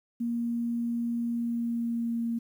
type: tone with pitch glide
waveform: sine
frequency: 235.2 to 232.2 Hz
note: A#3 to A#3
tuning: +16 to -7 cents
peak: -27 dBFS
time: 0.2-2.39 s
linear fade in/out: 10 ms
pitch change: -23 cents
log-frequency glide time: 1.36-2.25 s
effects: 10-bit